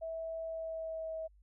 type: tone with pitch glide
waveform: sine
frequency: 652 to 643 Hz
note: E5 to E5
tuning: -19 to -43 cents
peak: -37 dBFS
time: 0.01-1.28 s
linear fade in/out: 20 ms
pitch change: -24 cents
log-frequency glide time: 0.43-1.13 s
effects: added 50 Hz sine -60 dBFS peak until 1.42 s